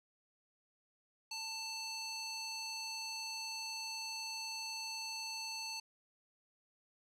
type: tone with band-pass filter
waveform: square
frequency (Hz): 886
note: A5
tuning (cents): +12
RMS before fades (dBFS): -43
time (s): 1.31-5.8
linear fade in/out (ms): 5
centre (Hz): 4800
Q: 2
effects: none